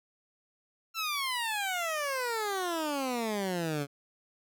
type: exponential sweep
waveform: 15% pulse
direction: down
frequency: 1361 to 138.5 Hz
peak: -24 dBFS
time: 0.94-3.87 s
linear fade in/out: 50 ms
effects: none